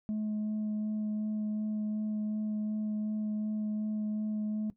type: tone with vibrato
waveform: sine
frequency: 213.2 Hz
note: G#3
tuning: 46 cents sharp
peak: -28 dBFS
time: 0.09-4.7 s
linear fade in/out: 0 ms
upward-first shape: sine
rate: 2.7 Hz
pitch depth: 9 cents each way
effects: noise-tail reverb RT60 0.1 s tail -17 dB re dry + tanh soft clip ceiling -29 dBFS